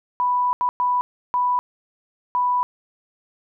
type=tone bursts at uneven times; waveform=sine; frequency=987.8 Hz; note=B5; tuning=in tune; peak=-17 dBFS; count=5; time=0.2-0.53 / 0.61-0.69 / 0.8-1.01 / 1.34-1.59 / 2.35-2.63 s; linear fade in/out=0 ms; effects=none

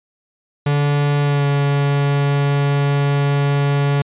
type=tone with pitch glide; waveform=45% pulse; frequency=144.4 to 141.84 Hz; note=D3 to C#3; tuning=-29 to +40 cents; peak=-14 dBFS; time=0.66-4.02 s; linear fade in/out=5 ms; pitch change=-31 cents; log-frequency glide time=1.22-1.47 s; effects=resampled to 8000 Hz

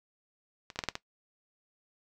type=clicks; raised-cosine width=0.2 ms; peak=-26 / -24 / -13 / -16 / -11 / -17 dBFS; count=6; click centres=0.702 / 0.759 / 0.79 / 0.838 / 0.887 / 0.954 s; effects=noise-tail reverb RT60 0.1 s tail -17 dB re dry

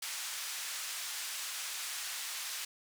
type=band-pass noise; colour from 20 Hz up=white; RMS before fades=-40 dBFS; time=0.02-2.65 s; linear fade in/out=5 ms; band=1200 to 9000 Hz; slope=12 dB/octave; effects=none

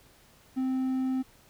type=tone; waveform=triangle; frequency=260.5 Hz; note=C4; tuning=7 cents flat; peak=-24 dBFS; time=0.56-1.23 s; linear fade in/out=20 ms; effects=pink hiss -59 dBFS RMS until 1.49 s

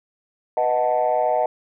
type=chord; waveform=sine; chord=B dominant seventh; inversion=none; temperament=equal with one note detuned; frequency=493.9 / 622.3 / 736.6 / 880 Hz; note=B4 / D#5 / F#5 / A5; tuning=0 / 0 / -8 / 0 cents; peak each=-25 / -20 / -21 / -24 dBFS; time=0.57-1.46 s; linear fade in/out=2 ms; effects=tanh soft clip ceiling -10 dBFS

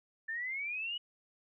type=exponential sweep; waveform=sine; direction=up; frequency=1760 to 2960 Hz; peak=-35 dBFS; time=0.28-0.98 s; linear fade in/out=10 ms; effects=none

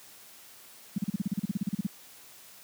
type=tone bursts; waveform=sine; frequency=197.5 Hz; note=G3; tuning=13 cents sharp; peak=-24 dBFS; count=16; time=0.96-1.867 s; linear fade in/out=5 ms; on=22 ms; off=37 ms; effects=white hiss -52 dBFS RMS until 2.63 s + high-pass 100 Hz 12 dB/octave

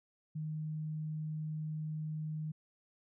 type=tone; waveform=sine; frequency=154.9 Hz; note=D#3; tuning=7 cents flat; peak=-36 dBFS; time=0.35-2.52 s; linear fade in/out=10 ms; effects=none

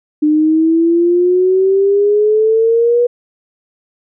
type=exponential sweep; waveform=sine; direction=up; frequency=299.9 to 486.6 Hz; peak=-8 dBFS; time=0.22-3.07 s; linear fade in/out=10 ms; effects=none

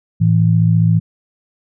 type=tone pair together; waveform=sine; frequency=110 / 164.71 Hz; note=A2 / E3; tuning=0 / -1 cents; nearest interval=perfect fifth; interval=699 cents; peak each=-12 dBFS; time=0.2-1 s; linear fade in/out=20 ms; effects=none

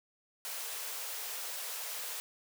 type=high-pass noise; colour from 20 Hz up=white; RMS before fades=-40 dBFS; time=0.45-2.2 s; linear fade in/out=0 ms; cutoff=410 Hz; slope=96 dB/octave; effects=none

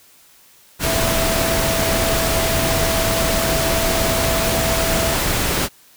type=tone in noise; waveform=sine; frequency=659.3 Hz; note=E5; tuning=in tune; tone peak=-22 dBFS; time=0.83-5.17 s; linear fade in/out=50 ms; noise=pink; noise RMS=-19 dBFS; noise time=0.79-5.69 s; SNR=-6 dB; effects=white hiss -50 dBFS RMS until 5.96 s

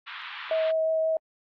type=band-pass noise; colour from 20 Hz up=pink; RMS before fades=-39 dBFS; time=0.06-0.72 s; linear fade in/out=20 ms; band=1000 to 3700 Hz; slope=48 dB/octave
type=tone with vibrato; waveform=sine; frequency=640 Hz; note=D#5; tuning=49 cents sharp; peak=-22 dBFS; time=0.51-1.17 s; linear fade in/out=2 ms; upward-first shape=triangle; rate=5.6 Hz; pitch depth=8 cents each way
effects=AAC 48 kbps

